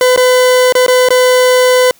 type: tone with dropouts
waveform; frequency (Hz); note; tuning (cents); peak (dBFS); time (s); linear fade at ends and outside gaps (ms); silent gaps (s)
40% pulse; 504; B4; +35; -5; 0.01-1.91; 1; 0.162-0.175 / 0.724-0.752 / 0.864-0.881 / 1.087-1.105
effects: white hiss -47 dBFS RMS until 1.99 s